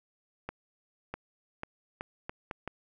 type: accelerating click train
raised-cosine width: 0.5 ms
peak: -21 dBFS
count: 7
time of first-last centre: 0.49-2.676 s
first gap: 650 ms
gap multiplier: 0.76
effects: none